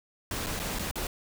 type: noise with dropouts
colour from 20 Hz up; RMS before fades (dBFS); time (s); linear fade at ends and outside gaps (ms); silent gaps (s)
pink; -33; 0.31-1.07; 2; 0.463-0.467 / 0.594-0.598 / 0.788-0.793 / 0.912-0.956
effects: none